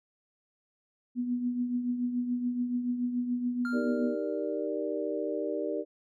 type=tone with tremolo; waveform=sine; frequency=245.2 Hz; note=B3; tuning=12 cents flat; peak=-25 dBFS; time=1.15-4.16 s; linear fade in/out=50 ms; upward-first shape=triangle; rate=7 Hz; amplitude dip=60%
type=tone with exponential decay; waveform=triangle; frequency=1396.9 Hz; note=F6; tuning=in tune; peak=-31 dBFS; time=3.65-4.67 s; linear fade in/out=1 ms; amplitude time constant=220 ms
type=chord; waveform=sine; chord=Eb major seventh; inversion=none; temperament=equal; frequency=311.1 / 392 / 466.2 / 587.3 Hz; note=Eb4 / G4 / Bb4 / D5; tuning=0 / 0 / 0 / 0 cents; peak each=-35 dBFS; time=3.72-5.85 s; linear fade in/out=50 ms
effects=none